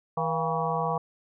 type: harmonic tone with a mistuned harmonic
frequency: 161.3 Hz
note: E3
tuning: 37 cents flat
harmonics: 1 / 3 / 4 / 5 / 6 / 7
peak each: -32 / -32 / -32 / -32 / -32 / -32 dBFS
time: 0.17-0.98 s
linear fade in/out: 5 ms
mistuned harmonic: 4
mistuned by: +110 cents
effects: none